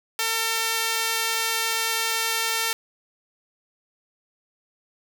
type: tone with high-pass filter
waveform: sawtooth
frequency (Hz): 451.3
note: A4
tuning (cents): +44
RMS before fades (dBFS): -25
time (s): 0.19-2.73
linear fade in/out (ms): 2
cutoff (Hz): 1500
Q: 0.52
effects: none